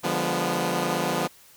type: chord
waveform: 10% pulse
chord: D diminished seventh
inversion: none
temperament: equal with one note detuned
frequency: 146.83 / 174.61 / 203.3 / 246.9 Hz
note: D3 / F3 / Ab3 / Cb4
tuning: 0 / 0 / -37 / 0 cents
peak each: -23 / -19 / -23 / -21 dBFS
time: 0.03-1.28 s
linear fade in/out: 20 ms
effects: white hiss -53 dBFS RMS until 1.56 s